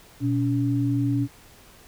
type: tone pair together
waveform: sine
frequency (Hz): 121.14 / 283.5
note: B2 / C#4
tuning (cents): -33 / +39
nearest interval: octave + minor third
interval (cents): 1472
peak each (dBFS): -23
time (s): 0.2-1.28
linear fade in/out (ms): 50
effects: pink hiss -51 dBFS RMS until 1.87 s